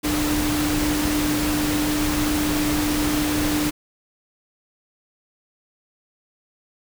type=tone in noise; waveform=sine; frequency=299.1 Hz; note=D4; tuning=32 cents sharp; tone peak=-21 dBFS; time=0.03-3.71 s; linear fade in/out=20 ms; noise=pink; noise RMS=-25 dBFS; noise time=0.03-3.71 s; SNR=+1 dB; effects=none